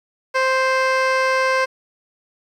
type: tone with low-pass filter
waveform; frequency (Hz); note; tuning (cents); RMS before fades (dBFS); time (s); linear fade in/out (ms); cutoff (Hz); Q
15% pulse; 523.3; C5; 0; -18; 0.34-1.66; 20; 4300; 0.71
effects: 8-bit